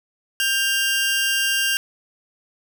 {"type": "tone pair together", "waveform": "sawtooth", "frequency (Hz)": [1585.6, 2800], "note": ["G6", "F7"], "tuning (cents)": [19, 4], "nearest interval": "minor seventh", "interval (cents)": 985, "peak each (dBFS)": -18, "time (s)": [0.4, 1.77], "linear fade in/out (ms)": 0, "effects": ["9-bit"]}